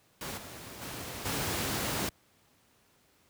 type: noise with level steps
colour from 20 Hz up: pink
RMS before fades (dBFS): -38 / -45 / -40 / -32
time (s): 0.21-2.09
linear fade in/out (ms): 2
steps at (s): 0.37 / 0.81 / 1.25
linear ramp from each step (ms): 10
effects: pink hiss -66 dBFS RMS until 3.29 s + high-pass 80 Hz 12 dB/octave